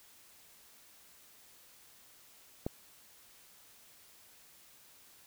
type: click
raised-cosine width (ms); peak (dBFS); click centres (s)
2; -20; 2.665
effects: white hiss -60 dBFS RMS until 5.26 s